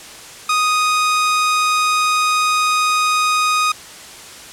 sawtooth tone, 1244.5 Hz, D#6, in tune, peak -10 dBFS, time 0.49-3.72 s, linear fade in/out 5 ms, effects white hiss -36 dBFS RMS until 4.52 s + low-pass 9000 Hz 12 dB/octave

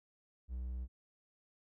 triangle tone, 62.2 Hz, B1, 13 cents sharp, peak -36 dBFS, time 0.48-0.88 s, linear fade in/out 50 ms, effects none

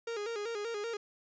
45% pulse tone with vibrato, 437.5 Hz, A4, 10 cents flat, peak -35 dBFS, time 0.07-0.97 s, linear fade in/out 5 ms, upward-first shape square, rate 5.2 Hz, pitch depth 100 cents each way, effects resampled to 16000 Hz + 12-bit

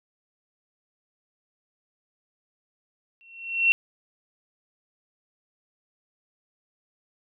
sine tone with exponential growth, 2719 Hz, F7, 47 cents flat, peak -13 dBFS, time 3.21-3.72 s, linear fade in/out 0 ms, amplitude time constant 110 ms, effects none

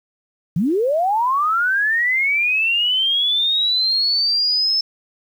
sine linear sweep, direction up, 146.83 to 5280 Hz, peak -15 dBFS, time 0.56-4.81 s, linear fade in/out 5 ms, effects 8-bit

